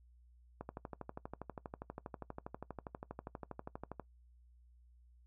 click train, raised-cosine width 1 ms, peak -29 dBFS, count 43, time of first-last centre 0.61-3.997 s, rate 12.4 Hz, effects noise-tail reverb RT60 0.1 s tail -20 dB re dry + added 60 Hz sine -61 dBFS peak until 5.26 s

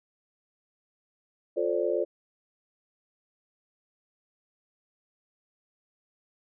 sine chord, D minor seventh, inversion first, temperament just, 352.4 / 440.5 / 528.6 / 587.3 Hz, F4 / A4 / C5 / D5, +16 / +2 / +18 / 0 cents, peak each -30 dBFS, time 1.56-2.05 s, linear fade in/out 20 ms, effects none

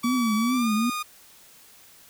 sawtooth tone with pitch glide, 1144 to 1226.1 Hz, D6 to D#6, -46 to -26 cents, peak -24 dBFS, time 0.03-1.03 s, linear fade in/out 10 ms, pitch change +120 cents, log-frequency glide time 0.48-0.7 s
sine tone with vibrato, 233.1 Hz, A#3, in tune, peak -21 dBFS, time 0.04-0.9 s, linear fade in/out 5 ms, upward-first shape triangle, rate 2.5 Hz, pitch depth 190 cents each way
effects white hiss -52 dBFS RMS until 2.09 s

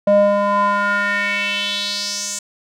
square tone with band-pass filter sweep, 203 Hz, G#3, 39 cents flat, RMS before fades -18 dBFS, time 0.07-2.39 s, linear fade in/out 5 ms, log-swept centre 550 to 7300 Hz, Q 3.9, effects none

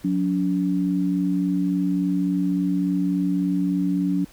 sine tone pair together, 181.68 / 285.2 Hz, F#3 / C#4, -31 / +49 cents, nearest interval minor sixth, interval 780 cents, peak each -22 dBFS, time 0.04-4.25 s, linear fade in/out 10 ms, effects pink hiss -51 dBFS RMS until 4.32 s

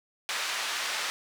pink band-pass noise, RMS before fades -32 dBFS, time 0.29-1.1 s, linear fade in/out 0 ms, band 1200 to 6300 Hz, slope 12 dB/octave, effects none

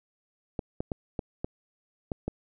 clicks, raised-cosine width 2 ms, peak -17 dBFS, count 7, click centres 0.592 / 0.805 / 0.918 / 1.192 / 1.445 / 2.118 / 2.28 s, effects none

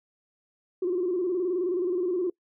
sine tone with vibrato, 359.8 Hz, F#4, 48 cents flat, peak -23 dBFS, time 0.82-2.3 s, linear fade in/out 5 ms, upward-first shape square, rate 19 Hz, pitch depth 67 cents each way, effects noise-tail reverb RT60 0.1 s tail -24 dB re dry + tanh soft clip ceiling -19 dBFS

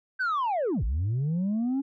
sine linear two-way sweep, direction down then up, 1568 to 48.82 to 280.7 Hz, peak -22 dBFS, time 0.19-1.82 s, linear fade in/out 20 ms, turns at 0.84 s, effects tanh soft clip ceiling -23 dBFS

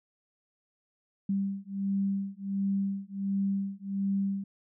sine beating tone pair, 196 / 197.4 Hz, G3 / G3, 0 / +12 cents, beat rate 1.4 Hz, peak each -31 / -31 dBFS, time 1.29-4.44 s, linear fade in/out 5 ms, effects none

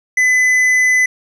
sine tone with tanh clipping, 2010 Hz, B6, 30 cents sharp, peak -11 dBFS, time 0.17-1.06 s, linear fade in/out 5 ms, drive 8 dB, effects none

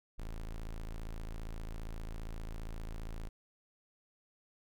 45% pulse tone, 27.49 Hz, A0, 1 cent flat, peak -39 dBFS, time 0.18-3.29 s, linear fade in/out 10 ms, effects none

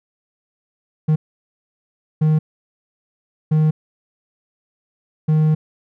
triangle tone bursts at uneven times, 155.2 Hz, D#3, 4 cents flat, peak -10 dBFS, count 4, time 1.08-1.16 / 2.21-2.39 / 3.51-3.71 / 5.28-5.55 s, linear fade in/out 10 ms, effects none

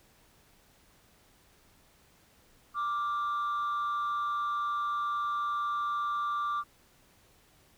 sine tone pair together, 1174.6 / 1396.9 Hz, D6 / F6, 0 / 0 cents, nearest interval minor third, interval 300 cents, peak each -27 / -37 dBFS, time 2.74-6.64 s, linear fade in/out 50 ms, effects tanh soft clip ceiling -27 dBFS + pink hiss -63 dBFS RMS until 7.77 s

